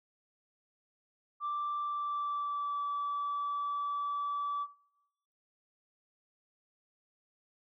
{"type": "tone with pitch glide", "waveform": "sine", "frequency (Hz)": [1174.7, 1153.9], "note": ["D6", "D6"], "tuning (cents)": [0, -31], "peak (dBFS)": -31, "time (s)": [1.4, 4.67], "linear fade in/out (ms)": 50, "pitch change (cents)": -31, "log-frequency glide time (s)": [1.79, 2.82], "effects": ["noise-tail reverb RT60 0.8 s tail -19 dB re dry", "tanh soft clip ceiling -29 dBFS"]}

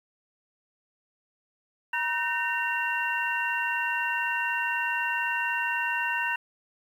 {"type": "tone cluster", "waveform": "sine", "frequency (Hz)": [953, 1526, 1830, 2752], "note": ["A#5", "G6", "A#6", "F7"], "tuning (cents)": [38, -47, -32, -26], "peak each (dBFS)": -31, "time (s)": [1.93, 6.36], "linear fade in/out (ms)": 5, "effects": ["9-bit"]}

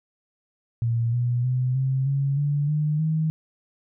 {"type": "tone with pitch steps", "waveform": "sine", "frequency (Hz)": [116.5, 121.66, 127.04, 132.67, 138.54, 144.68, 151.08, 157.77], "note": ["A#2", "B2", "B2", "C3", "C#3", "D3", "D3", "D#3"], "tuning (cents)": [-1, -26, 49, 24, -1, -26, 49, 24], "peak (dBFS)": -20, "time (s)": [0.82, 3.3], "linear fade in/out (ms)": 0, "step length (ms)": 310, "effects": []}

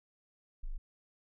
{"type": "tone", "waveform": "sine", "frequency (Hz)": 25.07, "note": "G0", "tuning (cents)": 40, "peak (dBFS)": -35, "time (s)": [0.63, 0.78], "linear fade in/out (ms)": 10, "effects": []}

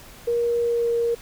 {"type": "tone with pitch glide", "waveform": "sine", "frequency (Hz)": [472.7, 468.6], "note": ["A#4", "A#4"], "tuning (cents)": [24, 9], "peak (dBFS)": -19, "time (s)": [0.27, 1.15], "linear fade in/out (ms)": 10, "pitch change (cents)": -15, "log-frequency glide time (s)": [0.62, 0.89], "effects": ["pink hiss -45 dBFS RMS until 1.21 s"]}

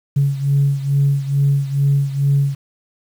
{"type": "beating tone pair", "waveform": "sine", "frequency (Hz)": [139.5, 141.8], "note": ["C#3", "C#3"], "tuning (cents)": [11, 40], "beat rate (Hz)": 2.3, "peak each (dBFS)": [-14, -18], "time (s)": [0.16, 2.55], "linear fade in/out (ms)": 10, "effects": ["tanh soft clip ceiling -7 dBFS", "7-bit"]}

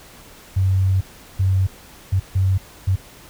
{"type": "tone bursts at uneven times", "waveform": "sine", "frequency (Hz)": 94.9, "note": "F#2", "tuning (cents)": 44, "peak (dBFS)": -14, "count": 5, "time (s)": [[0.56, 1.01], [1.39, 1.67], [2.12, 2.2], [2.35, 2.58], [2.87, 2.96]], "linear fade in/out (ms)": 10, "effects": ["pink hiss -44 dBFS RMS until 3.29 s"]}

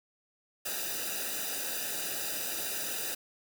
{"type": "noise with comb filter", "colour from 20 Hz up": "white", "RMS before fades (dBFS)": -35, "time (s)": [0.65, 3.15], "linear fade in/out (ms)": 10, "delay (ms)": 0.92, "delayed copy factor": -0.95, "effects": []}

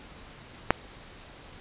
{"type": "click", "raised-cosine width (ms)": 0.5, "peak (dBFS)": -3, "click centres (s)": 0.706, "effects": ["pink hiss -48 dBFS RMS until 1.6 s", "resampled to 8000 Hz"]}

